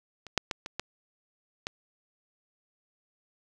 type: clicks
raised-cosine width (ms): 0.2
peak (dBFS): -26 / -6 / -13 / -20 / -14 / -15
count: 6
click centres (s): 0.267 / 0.377 / 0.512 / 0.661 / 0.796 / 1.669
effects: none